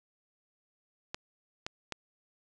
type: clicks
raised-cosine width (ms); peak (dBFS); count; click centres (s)
0.2; -18; 3; 1.145 / 1.665 / 1.923
effects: resampled to 22050 Hz